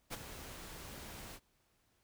pink noise with ADSR envelope, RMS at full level -39 dBFS, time 0.1-1.4 s, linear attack 31 ms, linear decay 27 ms, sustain -10 dB, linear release 56 ms, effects pink hiss -75 dBFS RMS until 2.03 s

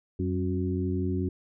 harmonic tone with a mistuned harmonic, 91.4 Hz, F#2, 21 cents flat, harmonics 1 / 2 / 3 / 4, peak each -29 / -32 / -32 / -33 dBFS, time 0.19-1.29 s, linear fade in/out 5 ms, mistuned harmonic 2, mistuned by +64 cents, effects none

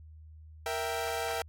sawtooth chord, E diminished, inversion second, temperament equal, 466.2 / 659.3 / 784 Hz, Bb4 / E5 / G5, 0 / 0 / 0 cents, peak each -32 dBFS, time 0.66-1.42 s, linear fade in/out 2 ms, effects added 78 Hz sine -48 dBFS peak until 1.48 s + AAC 64 kbps

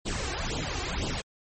pink noise with flanger, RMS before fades -31 dBFS, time 0.05-1.22 s, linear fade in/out 20 ms, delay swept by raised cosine 0.24 to 2.64 ms, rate 2 Hz, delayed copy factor +0.85, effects MP3 32 kbps

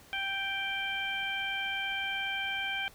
harmonic tone, 784 Hz, G5, in tune, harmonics 1 / 2 / 3 / 4, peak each -40 / -36 / -35 / -37 dBFS, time 0.13-2.88 s, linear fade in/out 0 ms, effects pink hiss -56 dBFS RMS until 2.94 s

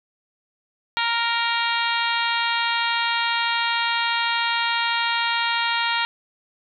harmonic tone, 466.2 Hz, A#4, in tune, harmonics 2 / 3 / 4 / 5 / 6 / 7 / 8 / 9, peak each -25 / -27 / -28 / -29 / -30 / -30 / -31 / -32 dBFS, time 0.97-6.05 s, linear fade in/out 0 ms, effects none

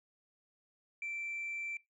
sine tone, 2341 Hz, D7, 6 cents flat, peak -36 dBFS, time 1.02-1.77 s, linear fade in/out 2 ms, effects noise-tail reverb RT60 0.2 s tail -22 dB re dry + tanh soft clip ceiling -34 dBFS

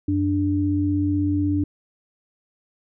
sine tone pair together, 92.51 / 293.7 Hz, F#2 / D4, 0 / 0 cents, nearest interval octave + minor sixth, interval 2000 cents, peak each -23 / -20 dBFS, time 0.08-1.64 s, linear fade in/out 5 ms, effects none

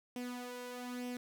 sawtooth tone with flanger, 246.9 Hz, B3, in tune, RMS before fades -43 dBFS, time 0.16-1.17 s, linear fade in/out 2 ms, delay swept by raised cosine 0.35 to 2.15 ms, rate 1.1 Hz, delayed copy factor +0.6, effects 12-bit

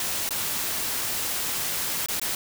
white noise with dropouts, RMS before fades -28 dBFS, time 0-2.35 s, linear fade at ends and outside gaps 2 ms, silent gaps 0.291-0.307 / 2.061-2.085 / 2.198-2.215 s, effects none

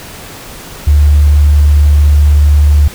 sine tone, 73.42 Hz, D2, in tune, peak -3 dBFS, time 0.87-2.88 s, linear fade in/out 5 ms, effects pink hiss -29 dBFS RMS until 2.94 s

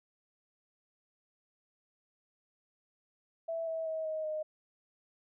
sine tone with pitch steps, 659.3 / 648.7 / 638.3 / 628.1 / 618 Hz, E5 / E5 / D#5 / D#5 / D#5, 0 / -28 / +44 / +16 / -12 cents, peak -33 dBFS, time 3.48-4.43 s, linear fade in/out 10 ms, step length 190 ms, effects none

